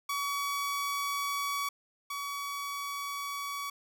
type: tone pair in turn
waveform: sawtooth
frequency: 1133 / 1133 Hz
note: C#6 / C#6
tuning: +37 / +37 cents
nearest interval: unison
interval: 0 cents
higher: neither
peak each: -27 / -31 dBFS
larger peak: first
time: 0.09-1.69 / 2.1-3.7 s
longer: neither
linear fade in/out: 5 ms
effects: none